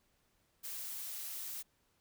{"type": "noise", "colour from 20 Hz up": "blue", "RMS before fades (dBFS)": -43, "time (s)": [0.63, 1.63], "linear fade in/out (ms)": 20, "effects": ["pink hiss -75 dBFS RMS until 2 s"]}